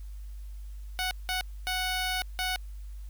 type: tone bursts at uneven times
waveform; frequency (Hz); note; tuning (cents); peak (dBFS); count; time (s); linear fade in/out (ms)
10% pulse; 740; F#5; 0; -20; 4; 0.99-1.11 / 1.29-1.41 / 1.67-2.22 / 2.39-2.56; 0
effects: added 50 Hz sine -38 dBFS peak until 3.09 s + white hiss -63 dBFS RMS until 3.09 s